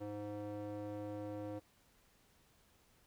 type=tone with band-pass filter; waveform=square; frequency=103.83 Hz; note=G#2; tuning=in tune; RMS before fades=-44 dBFS; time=0-1.6 s; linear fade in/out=20 ms; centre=440 Hz; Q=2.1; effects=pink hiss -70 dBFS RMS until 3.06 s